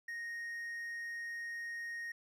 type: tone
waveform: triangle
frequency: 1864 Hz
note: A#6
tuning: 1 cent flat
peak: -38 dBFS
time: 0.08-2.12 s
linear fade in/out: 5 ms
effects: none